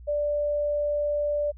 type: tone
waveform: sine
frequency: 587.3 Hz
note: D5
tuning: in tune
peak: -23 dBFS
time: 0.07-1.52 s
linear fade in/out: 20 ms
effects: added 60 Hz sine -42 dBFS peak until 1.57 s